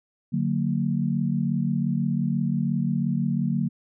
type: chord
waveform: sine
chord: D augmented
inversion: none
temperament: just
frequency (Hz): 146.83 / 183.54 / 229.4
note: D3 / F#3 / A#3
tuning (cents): 0 / -14 / -28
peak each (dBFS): -26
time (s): 0.32-3.69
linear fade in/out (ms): 20
effects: none